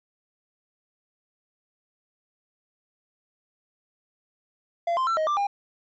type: tone with pitch steps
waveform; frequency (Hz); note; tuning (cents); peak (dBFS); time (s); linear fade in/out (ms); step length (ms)
triangle; 684 / 1043 / 1344 / 627 / 1181 / 805; F5 / C6 / E6 / D#5 / D6 / G5; -36 / -6 / +33 / +13 / +9 / +46; -20; 4.87-5.47; 5; 100
effects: resampled to 16000 Hz